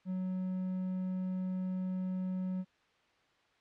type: tone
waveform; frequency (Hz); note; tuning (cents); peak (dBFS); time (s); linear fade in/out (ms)
triangle; 185.4; F#3; +4; -31; 0.05-2.65; 50
effects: white hiss -69 dBFS RMS until 3.6 s + low-pass 3000 Hz 12 dB/octave